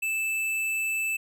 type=tone with tanh clipping; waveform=sine; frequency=2635 Hz; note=E7; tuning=1 cent flat; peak=-27 dBFS; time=0.02-1.17 s; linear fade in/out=10 ms; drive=16 dB; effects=none